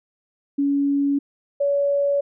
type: tone pair in turn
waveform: sine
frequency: 281.7 / 566.2 Hz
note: C#4 / C#5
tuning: +28 / +37 cents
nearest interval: octave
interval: 1209 cents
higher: second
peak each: -17 dBFS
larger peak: neither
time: 0.58-1.19 / 1.6-2.21 s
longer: neither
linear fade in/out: 10 ms
effects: none